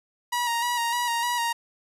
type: tone with vibrato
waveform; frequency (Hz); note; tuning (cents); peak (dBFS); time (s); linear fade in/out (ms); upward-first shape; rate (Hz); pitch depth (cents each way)
sawtooth; 951; A#5; +34; -20; 0.32-1.53; 10; square; 3.3; 30
effects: resampled to 32000 Hz + 10-bit